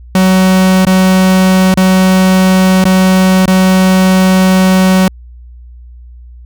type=tone with dropouts; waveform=45% pulse; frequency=187.1 Hz; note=F#3; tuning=20 cents sharp; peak=-5 dBFS; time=0.15-5.08 s; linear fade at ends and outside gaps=2 ms; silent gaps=0.851-0.868 / 1.741-1.773 / 2.841-2.853 / 3.457-3.478 s; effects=added 60 Hz sine -30 dBFS peak until 6.45 s